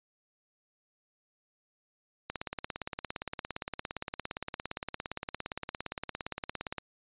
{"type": "click train", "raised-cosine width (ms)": 0.3, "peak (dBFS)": -19, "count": 79, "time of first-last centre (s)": [2.3, 6.783], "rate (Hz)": 17.4, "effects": ["resampled to 8000 Hz"]}